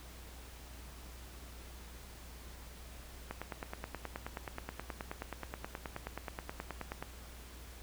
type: click train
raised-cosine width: 0.5 ms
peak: -24 dBFS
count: 36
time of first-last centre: 3.31-7.025 s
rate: 9.42 Hz
effects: added 60 Hz sine -50 dBFS peak until 7.82 s + pink hiss -54 dBFS RMS until 7.82 s